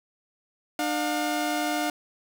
sawtooth tone pair together, 300 / 714 Hz, D4 / F5, +37 / +38 cents, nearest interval octave + minor third, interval 1501 cents, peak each -24 dBFS, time 0.79-1.9 s, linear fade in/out 2 ms, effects none

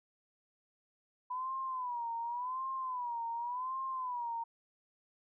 sine tone with vibrato, 990 Hz, B5, 4 cents sharp, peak -35 dBFS, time 1.3-4.44 s, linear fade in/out 10 ms, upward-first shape sine, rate 0.89 Hz, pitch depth 120 cents each way, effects none

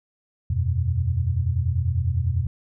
sine chord, E suspended second, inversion none, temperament equal, 82.41 / 92.5 / 123.47 Hz, E2 / F#2 / B2, 0 / 0 / 0 cents, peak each -24 / -24 / -25 dBFS, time 0.5-2.47 s, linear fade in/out 5 ms, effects none

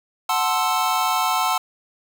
square chord, F# half-diminished seventh, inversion none, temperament equal, 740 / 880 / 1046.5 / 1318.5 Hz, F#5 / A5 / C6 / E6, 0 / 0 / 0 / 0 cents, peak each -25 dBFS, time 0.29-1.58 s, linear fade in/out 5 ms, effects none

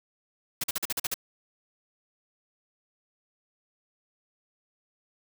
white noise bursts, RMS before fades -29 dBFS, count 8, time 0.61-1.142 s, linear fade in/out 5 ms, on 28 ms, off 44 ms, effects none

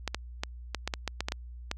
clicks, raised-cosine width 0.2 ms, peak -13 dBFS, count 11, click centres 0.077 / 0.146 / 0.435 / 0.747 / 0.876 / 0.938 / 1.077 / 1.206 / 1.285 / 1.321 / 1.714 s, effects added 60 Hz sine -41 dBFS peak until 1.77 s

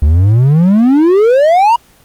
triangle exponential sweep, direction up, 69.5 to 970 Hz, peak -3 dBFS, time 0.02-1.76 s, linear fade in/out 5 ms, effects pink hiss -46 dBFS RMS until 2.04 s + Opus 24 kbps

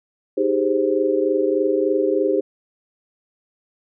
sine chord, Ab major seventh, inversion second, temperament equal, 311.1 / 392 / 415.3 / 523.3 Hz, Eb4 / G4 / Ab4 / C5, 0 / 0 / 0 / 0 cents, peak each -23 / -20 / -23 / -22 dBFS, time 0.37-2.41 s, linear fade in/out 10 ms, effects none

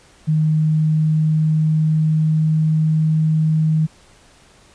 sine tone with pitch glide, 155.56 to 157.1 Hz, D#3 to D#3, 0 to +17 cents, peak -13 dBFS, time 0.27-3.87 s, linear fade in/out 20 ms, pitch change +17 cents, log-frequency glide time 0.47-3.24 s, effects pink hiss -50 dBFS RMS until 4.74 s + resampled to 22050 Hz

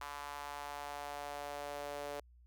sawtooth tone with high-pass filter sweep, 144.4 Hz, D3, 29 cents flat, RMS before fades -44 dBFS, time 0.01-2.2 s, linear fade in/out 2 ms, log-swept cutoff 1000 to 530 Hz, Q 2.8, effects added 60 Hz sine -59 dBFS peak until 2.46 s

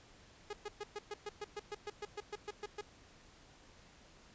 sawtooth tone bursts, 415.3 Hz, G#4, in tune, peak -36 dBFS, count 16, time 0.5-2.812 s, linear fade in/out 5 ms, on 32 ms, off 120 ms, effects pink hiss -61 dBFS RMS until 4.34 s + resampled to 16000 Hz

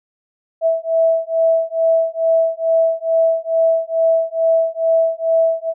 sine beating tone pair, 654 / 656.3 Hz, E5 / E5, -14 / -8 cents, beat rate 2.3 Hz, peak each -16 dBFS, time 0.61-5.74 s, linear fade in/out 50 ms, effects none

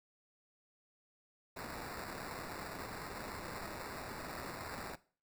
violet noise with sample-and-hold, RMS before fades -45 dBFS, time 1.56-4.96 s, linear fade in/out 10 ms, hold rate 3150 Hz, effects noise-tail reverb RT60 0.4 s tail -18 dB re dry

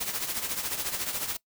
white noise with tremolo, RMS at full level -29 dBFS, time 0-1.37 s, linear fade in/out 10 ms, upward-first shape triangle, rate 14 Hz, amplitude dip 70%, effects noise-tail reverb RT60 0.1 s tail -21 dB re dry

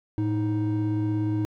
triangle tone pair together, 110 / 313.2 Hz, A2 / D#4, 0 / +11 cents, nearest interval octave + tritone, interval 1811 cents, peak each -23 / -23 dBFS, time 0.18-1.45 s, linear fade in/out 0 ms, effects tanh soft clip ceiling -15 dBFS

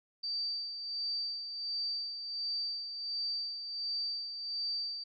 sine tone with tremolo, 4641 Hz, D8, 21 cents flat, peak -32 dBFS, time 0.23-5.04 s, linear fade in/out 10 ms, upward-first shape sine, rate 1.4 Hz, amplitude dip 55%, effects none

